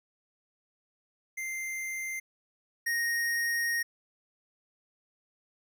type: tone pair in turn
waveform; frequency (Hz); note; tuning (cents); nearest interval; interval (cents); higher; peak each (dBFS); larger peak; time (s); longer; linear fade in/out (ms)
square; 2089 / 1865.5; C7 / A#6; -3 / +1; major second; 196; first; -34 / -28; second; 1.37-2.2 / 2.86-3.83; second; 10
effects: none